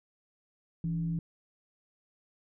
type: tone with frequency modulation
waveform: sine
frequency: 165.1 Hz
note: E3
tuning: 3 cents sharp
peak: -29 dBFS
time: 0.84-1.19 s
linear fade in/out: 2 ms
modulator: 123 Hz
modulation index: 0.33
effects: none